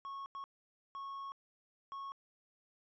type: tone bursts at uneven times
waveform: triangle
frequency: 1100 Hz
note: C#6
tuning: 14 cents flat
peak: -40 dBFS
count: 4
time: 0.05-0.26 / 0.35-0.44 / 0.95-1.32 / 1.92-2.12 s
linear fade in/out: 0 ms
effects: resampled to 16000 Hz